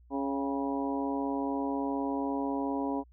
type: harmonic tone with a mistuned harmonic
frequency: 138.59 Hz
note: C#3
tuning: in tune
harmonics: 2 / 3 / 4 / 5 / 6 / 7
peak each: -31 / -38 / -40 / -40 / -40 / -38 dBFS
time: 0.1-3.04 s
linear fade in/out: 50 ms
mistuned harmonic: 6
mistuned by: -51 cents
effects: added 60 Hz sine -55 dBFS peak until 3.12 s